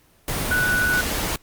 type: tone in noise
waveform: sine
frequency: 1480 Hz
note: F#6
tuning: in tune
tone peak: -18 dBFS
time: 0.51-1.01 s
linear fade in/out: 2 ms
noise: pink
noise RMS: -25 dBFS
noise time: 0.28-1.36 s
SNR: +4 dB
effects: pink hiss -57 dBFS RMS until 1.42 s + Opus 24 kbps